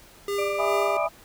square tone with tremolo, 403 Hz, G4, 48 cents sharp, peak -25 dBFS, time 0.28-0.97 s, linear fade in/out 2 ms, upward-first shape sine, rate 2.6 Hz, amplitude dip 50%
harmonic tone, 593 Hz, D5, 17 cents sharp, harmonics 1 / 2 / 4, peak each -28 / -34 / -33 dBFS, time 0.38-1.07 s, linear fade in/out 10 ms
sine chord, E major seventh, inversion none, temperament just, 659.3 / 824.1 / 988.9 / 1236.1 Hz, E5 / G#5 / B5 / D#6, 0 / -14 / +2 / -12 cents, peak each -26 / -32 / -32 / -30 dBFS, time 0.58-1.09 s, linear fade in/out 20 ms
effects pink hiss -51 dBFS RMS until 1.24 s

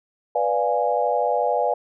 sine chord, B diminished seventh, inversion none, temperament equal, 493.9 / 587.3 / 698.5 / 830.6 Hz, B4 / D5 / F5 / Ab5, 0 / 0 / 0 / 0 cents, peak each -24 dBFS, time 0.35-1.74 s, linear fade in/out 5 ms, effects none

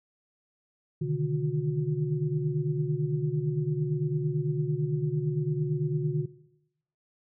sine tone cluster, 127.9 / 148.5 / 157.4 / 361.6 Hz, C3 / D3 / D#3 / F#4, -39 / +20 / +20 / -40 cents, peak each -35 / -28 / -33 / -35 dBFS, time 1.01-6.26 s, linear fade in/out 10 ms, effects noise-tail reverb RT60 0.8 s tail -17 dB re dry

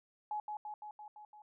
sine tone with echo, 844 Hz, G#5, 28 cents sharp, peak -35 dBFS, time 0.31-0.4 s, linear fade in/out 2 ms, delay 170 ms, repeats 6, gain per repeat -3 dB, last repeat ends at 1.42 s, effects none

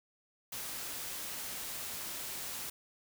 white noise, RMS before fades -41 dBFS, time 0.52-2.7 s, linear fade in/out 5 ms, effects none

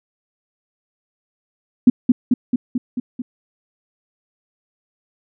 sine tone with echo, 246.9 Hz, B3, in tune, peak -4 dBFS, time 1.87-1.9 s, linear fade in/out 5 ms, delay 220 ms, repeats 6, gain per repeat -3 dB, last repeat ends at 3.22 s, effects none

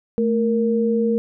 sine tone pair together, 220 / 466.2 Hz, A3 / A#4, 0 / 0 cents, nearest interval octave + minor second, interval 1300 cents, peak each -19 dBFS, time 0.18-1.18 s, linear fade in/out 0 ms, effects none

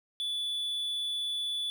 triangle tone, 3456 Hz, A7, 32 cents flat, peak -29 dBFS, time 0.2-1.7 s, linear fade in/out 0 ms, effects none

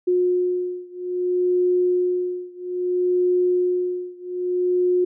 sine beating tone pair, 360 / 360.61 Hz, F#4 / F#4, -47 / -44 cents, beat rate 0.61 Hz, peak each -21 / -22 dBFS, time 0.07-5.05 s, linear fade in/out 10 ms, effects none

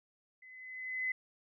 sine tone with level ramp, 2028 Hz, B6, 45 cents sharp, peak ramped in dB -53 to -30 dBFS, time 0.42-1.12 s, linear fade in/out 5 ms, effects none

